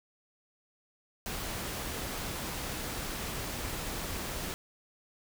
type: noise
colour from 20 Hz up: pink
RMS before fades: -37 dBFS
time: 1.26-4.54 s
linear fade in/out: 0 ms
effects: none